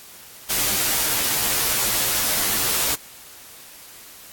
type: noise with comb filter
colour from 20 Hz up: white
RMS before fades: -21 dBFS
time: 0.49-2.96 s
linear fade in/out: 20 ms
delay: 12 ms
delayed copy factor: -1
effects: white hiss -43 dBFS RMS until 4.32 s + AAC 64 kbps